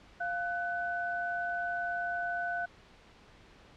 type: tone pair together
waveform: sine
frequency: 698.6 / 1500 Hz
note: F5 / F#6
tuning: 0 / +23 cents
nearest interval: octave + minor second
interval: 1323 cents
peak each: -34 / -34 dBFS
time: 0.2-2.66 s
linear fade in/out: 10 ms
effects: pink hiss -57 dBFS RMS until 3.76 s + low-pass 4000 Hz 12 dB/octave